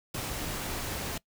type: noise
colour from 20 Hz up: pink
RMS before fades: -35 dBFS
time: 0.14-1.18 s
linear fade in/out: 5 ms
effects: noise-tail reverb RT60 0.1 s tail -22 dB re dry